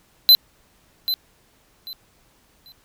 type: tone with echo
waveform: square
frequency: 4043 Hz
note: B7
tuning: 40 cents sharp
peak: -8 dBFS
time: 0.29-0.35 s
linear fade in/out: 0 ms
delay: 790 ms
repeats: 3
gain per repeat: -12 dB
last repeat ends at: 2.72 s
effects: pink hiss -59 dBFS RMS until 2.84 s